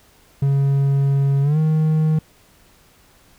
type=tone with pitch glide; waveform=triangle; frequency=138.59 to 156.46 Hz; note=C#3 to D#3; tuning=0 to +10 cents; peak=-12 dBFS; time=0.42-2.19 s; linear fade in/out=5 ms; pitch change=+210 cents; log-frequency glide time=1.42-1.58 s; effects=pink hiss -53 dBFS RMS until 3.38 s